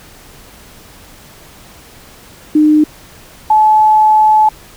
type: tone pair in turn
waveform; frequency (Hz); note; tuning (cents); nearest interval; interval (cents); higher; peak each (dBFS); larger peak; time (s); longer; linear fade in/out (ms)
sine; 304.4 / 861; D#4 / A5; -38 / -38; octave + tritone; 1800; second; -5; neither; 2.55-2.84 / 3.5-4.49; second; 5
effects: pink hiss -39 dBFS RMS until 4.76 s